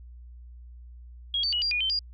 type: tone with pitch steps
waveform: sine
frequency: 3291 / 4568 / 2923 / 4765 / 2450 / 3097 / 4825 Hz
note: G#7 / D8 / F#7 / D8 / D#7 / G7 / D8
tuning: -16 / -49 / -22 / +24 / -27 / -22 / +46 cents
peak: -24 dBFS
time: 1.34-1.991 s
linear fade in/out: 2 ms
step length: 93 ms
effects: added 60 Hz sine -43 dBFS peak until 2.13 s